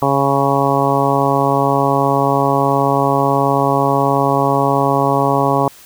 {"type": "harmonic tone", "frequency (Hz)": 138.59, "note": "C#3", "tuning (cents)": 0, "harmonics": [1, 2, 3, 4, 5, 6, 7, 8], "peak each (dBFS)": [-20, -20, -20, -20, -20, -20, -20, -20], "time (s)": [0.02, 5.68], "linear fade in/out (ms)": 2, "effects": ["white hiss -42 dBFS RMS until 5.85 s"]}